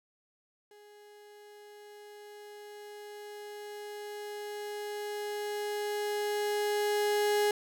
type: tone with level ramp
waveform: 35% pulse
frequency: 415.3 Hz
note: G#4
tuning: in tune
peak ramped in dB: -52 to -23 dBFS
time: 0.71-7.51 s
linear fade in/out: 2 ms
effects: none